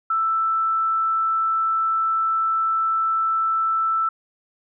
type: tone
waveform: sine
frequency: 1324 Hz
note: E6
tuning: 7 cents sharp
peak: -18 dBFS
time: 0.1-4.09 s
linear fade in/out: 5 ms
effects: none